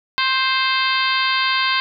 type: harmonic tone with a mistuned harmonic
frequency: 523.3 Hz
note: C5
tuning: in tune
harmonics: 2 / 3 / 4 / 5 / 6 / 7 / 8 / 9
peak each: -21 / -23 / -24 / -25 / -26 / -26 / -27 / -28 dBFS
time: 0.18-1.8 s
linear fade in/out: 0 ms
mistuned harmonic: 2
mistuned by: +17 cents
effects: none